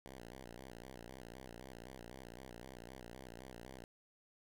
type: tone with vibrato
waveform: 5% pulse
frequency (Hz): 61.74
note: B1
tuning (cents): 0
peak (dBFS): -39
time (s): 0.06-3.84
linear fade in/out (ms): 0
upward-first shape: square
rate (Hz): 3.9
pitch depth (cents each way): 110
effects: none